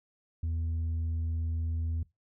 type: tone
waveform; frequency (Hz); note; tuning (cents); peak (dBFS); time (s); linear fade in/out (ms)
sine; 81.8; E2; -13; -26; 0.43-2.03; 5
effects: noise-tail reverb RT60 0.2 s tail -22 dB re dry + tanh soft clip ceiling -28 dBFS